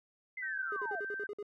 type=linear sweep; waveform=sine; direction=down; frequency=2093 to 622.3 Hz; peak=-38 dBFS; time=0.37-1 s; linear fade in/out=5 ms
type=tone with pitch glide; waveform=sine; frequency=1548 to 1560.6 Hz; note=G6 to G6; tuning=-22 to -8 cents; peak=-37 dBFS; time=0.42-1.27 s; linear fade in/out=10 ms; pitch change=+14 cents; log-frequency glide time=0.63-0.97 s
type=tone bursts; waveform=triangle; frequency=412.6 Hz; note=G#4; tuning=11 cents flat; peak=-36 dBFS; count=8; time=0.72-1.428 s; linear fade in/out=2 ms; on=43 ms; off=52 ms
effects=none